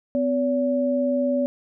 sine tone pair together, 253.9 / 570 Hz, B3 / C#5, +48 / +48 cents, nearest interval octave + major second, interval 1400 cents, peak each -22 dBFS, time 0.15-1.46 s, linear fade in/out 0 ms, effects none

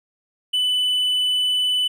triangle tone, 2993 Hz, F#7, 19 cents sharp, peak -16 dBFS, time 0.53-1.88 s, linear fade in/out 10 ms, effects none

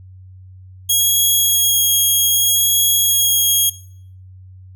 5% pulse tone with vibrato, 3294 Hz, G#7, 15 cents flat, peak -5 dBFS, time 0.89-3.7 s, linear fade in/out 10 ms, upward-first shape sine, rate 0.64 Hz, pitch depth 11 cents each way, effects noise-tail reverb RT60 0.6 s tail -20 dB re dry + added 93 Hz sine -37 dBFS peak until 4.75 s

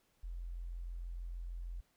sine tone, 43.19 Hz, F1, 18 cents flat, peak -40 dBFS, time 0.23-1.81 s, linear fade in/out 10 ms, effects pink hiss -75 dBFS RMS until 1.96 s

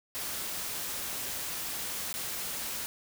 white noise with dropouts, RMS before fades -36 dBFS, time 0.15-2.86 s, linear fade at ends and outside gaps 0 ms, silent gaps 2.128-2.14 s, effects none

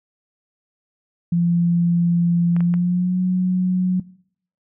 sine tone with pitch glide, 171.9 to 183.18 Hz, F3 to F#3, -27 to -17 cents, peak -15 dBFS, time 1.32-4 s, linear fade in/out 5 ms, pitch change +110 cents, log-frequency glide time 2.58-3.2 s
clicks, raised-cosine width 0.5 ms, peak -20 dBFS, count 3, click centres 2.565 / 2.606 / 2.74 s
effects noise-tail reverb RT60 0.6 s tail -20 dB re dry

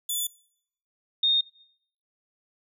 10% pulse / sine tone pair in turn, 3476 / 3683 Hz, A7 / A#7, -22 / -22 cents, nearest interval minor second, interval 100 cents, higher second, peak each -19 dBFS, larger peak neither, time 0.09-0.27 / 1.23-1.41 s, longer neither, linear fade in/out 5 ms, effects noise-tail reverb RT60 0.7 s tail -24 dB re dry

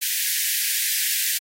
white high-pass noise, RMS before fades -23 dBFS, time 0.01-1.39 s, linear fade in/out 20 ms, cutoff 1600 Hz, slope 96 dB/octave, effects AAC 48 kbps

